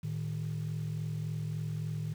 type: tone pair together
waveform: sine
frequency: 111.6 / 155.13 Hz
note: A2 / D#3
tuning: +25 / -5 cents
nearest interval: tritone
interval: 570 cents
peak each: -35 / -33 dBFS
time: 0.03-2.14 s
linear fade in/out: 10 ms
effects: tanh soft clip ceiling -29 dBFS + 9-bit